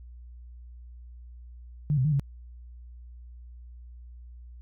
sine tone with pitch steps, 148.1 / 128.5 / 152.8 / 139.1 Hz, D3 / C3 / D#3 / C#3, +15 / -31 / -31 / +6 cents, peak -21 dBFS, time 1.9-2.196 s, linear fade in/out 0 ms, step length 74 ms, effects added 60 Hz sine -43 dBFS peak until 4.61 s

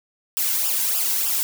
blue noise with flanger, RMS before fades -22 dBFS, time 0.37-1.43 s, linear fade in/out 0 ms, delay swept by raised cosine 0.48 to 1.68 ms, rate 3.3 Hz, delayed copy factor -1, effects none

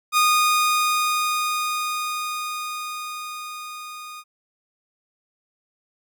sawtooth tone with level ramp, 1231 Hz, D#6, 19 cents flat, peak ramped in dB -11 to -32 dBFS, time 0.12-4.24 s, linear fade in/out 50 ms, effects none

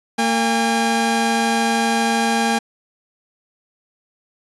sawtooth tone pair together, 228.2 / 810 Hz, A#3 / G#5, -37 / -43 cents, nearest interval octave + minor seventh, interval 2194 cents, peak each -15 dBFS, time 0.18-2.59 s, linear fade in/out 10 ms, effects resampled to 24000 Hz

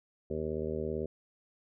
harmonic tone, 78 Hz, D#2, 5 cents sharp, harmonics 1 / 2 / 3 / 4 / 5 / 6 / 7 / 8, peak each -41 / -42 / -40 / -47 / -36 / -39 / -42 / -48 dBFS, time 0.3-1.06 s, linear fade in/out 5 ms, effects none

